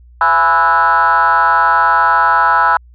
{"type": "tone with frequency modulation", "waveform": "sine", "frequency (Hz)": 1154, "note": "D6", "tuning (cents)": -31, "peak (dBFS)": -7, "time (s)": [0.21, 2.77], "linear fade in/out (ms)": 2, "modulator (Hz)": 159, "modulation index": 2.2, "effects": ["tanh soft clip ceiling -3 dBFS", "added 60 Hz sine -39 dBFS peak until 2.94 s"]}